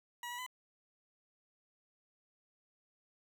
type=tone with pitch steps; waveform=20% pulse; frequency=963 / 971 / 1007 Hz; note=B5 / B5 / B5; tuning=-44 / -30 / +33 cents; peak=-36 dBFS; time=0.23-0.464 s; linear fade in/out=2 ms; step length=78 ms; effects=none